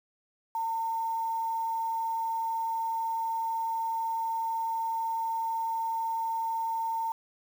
sine tone with quantisation, 906 Hz, A#5, 50 cents flat, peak -28 dBFS, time 0.55-7.12 s, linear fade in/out 2 ms, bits 8, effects none

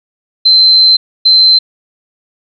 sine tone bursts at uneven times, 4093 Hz, C8, 39 cents flat, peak -3 dBFS, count 2, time 0.45-0.97 / 1.25-1.59 s, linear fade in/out 10 ms, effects none

